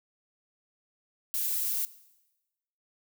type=noise; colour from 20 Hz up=violet; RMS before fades=-30 dBFS; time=1.34-1.85 s; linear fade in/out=0 ms; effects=noise-tail reverb RT60 1.0 s tail -18 dB re dry

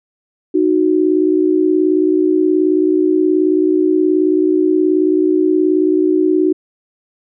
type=tone pair together; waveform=sine; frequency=310.4 / 369.1 Hz; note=D#4 / F#4; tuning=-4 / -4 cents; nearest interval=minor third; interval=300 cents; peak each=-13 dBFS; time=0.54-6.53 s; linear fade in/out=10 ms; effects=none

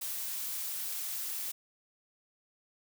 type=noise; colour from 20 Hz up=blue; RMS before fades=-37 dBFS; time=0.01-1.52 s; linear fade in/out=10 ms; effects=none

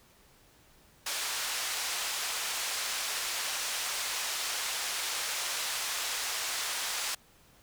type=band-pass noise; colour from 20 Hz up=white; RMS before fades=-34 dBFS; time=1.06-7.15 s; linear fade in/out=5 ms; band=700 to 7400 Hz; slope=12 dB/octave; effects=pink hiss -61 dBFS RMS until 7.62 s

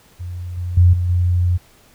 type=tone with level steps; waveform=sine; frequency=88.7 Hz; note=F2; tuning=27 cents sharp; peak=-25 / -21 / -7 / -16 / -13 dBFS; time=0.19-1.58 s; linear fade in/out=20 ms; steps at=0.57 / 0.77 / 0.93 / 1.09 s; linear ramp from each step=5 ms; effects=pink hiss -51 dBFS RMS until 1.94 s

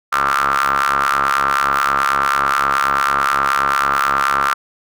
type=ring-modulated tone; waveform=sawtooth; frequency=69.3 Hz; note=C#2; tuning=in tune; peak=-7 dBFS; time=0.12-4.54 s; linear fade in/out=10 ms; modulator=1280 Hz; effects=none

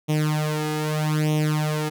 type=tone with flanger; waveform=sawtooth; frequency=153 Hz; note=D#3; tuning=29 cents flat; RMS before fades=-23 dBFS; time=0.08-1.9 s; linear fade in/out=20 ms; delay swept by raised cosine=0.32 to 2.42 ms; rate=0.8 Hz; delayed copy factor=+0.85; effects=none

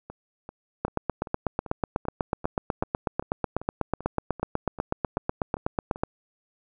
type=two click trains; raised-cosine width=1 ms; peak=-10 / -24 dBFS; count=43 / 16; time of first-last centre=0.85-6.035 / 0.1-5.959 s; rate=8.1 / 2.56 Hz; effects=none

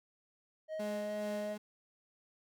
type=tone with vibrato; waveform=triangle; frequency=625 Hz; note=D#5; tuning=8 cents sharp; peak=-35 dBFS; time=0.68-1.57 s; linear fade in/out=50 ms; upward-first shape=sine; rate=2.6 Hz; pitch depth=13 cents each way
type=tone with tremolo; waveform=35% pulse; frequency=210 Hz; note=G#3; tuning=19 cents sharp; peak=-37 dBFS; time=0.79-1.58 s; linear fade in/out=10 ms; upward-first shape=sine; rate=2.4 Hz; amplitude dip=40%
effects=none

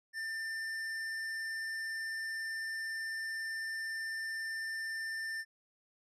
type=tone with hard clipping; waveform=sine; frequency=1791 Hz; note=A6; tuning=30 cents sharp; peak=-38 dBFS; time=0.13-5.45 s; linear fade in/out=50 ms; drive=10 dB; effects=none

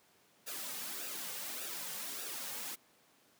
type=noise with flanger; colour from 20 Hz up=white; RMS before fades=-42 dBFS; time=0.46-2.76 s; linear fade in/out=20 ms; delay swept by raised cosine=0.93 to 3.03 ms; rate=1.7 Hz; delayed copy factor=-0.6; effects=pink hiss -67 dBFS RMS until 3.39 s + high-pass 200 Hz 12 dB/octave

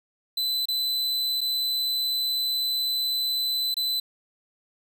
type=tone with dropouts; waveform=45% pulse; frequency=4016 Hz; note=B7; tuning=28 cents sharp; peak=-23 dBFS; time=0.37-4 s; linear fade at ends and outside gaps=5 ms; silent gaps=0.656-0.684 / 1.408-1.413 / 3.743-3.767 s; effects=none

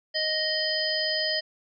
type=harmonic tone; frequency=622.3 Hz; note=D#5; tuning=in tune; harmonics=1 / 3 / 5 / 7 / 8; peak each=-31 / -31 / -33 / -33 / -28 dBFS; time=0.14-1.41 s; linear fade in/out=20 ms; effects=none

